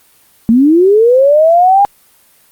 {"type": "linear sweep", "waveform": "sine", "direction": "up", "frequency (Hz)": [217.4, 818], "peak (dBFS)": -4, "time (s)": [0.49, 1.85], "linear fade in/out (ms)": 0, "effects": ["white hiss -48 dBFS RMS until 2.51 s", "Opus 32 kbps"]}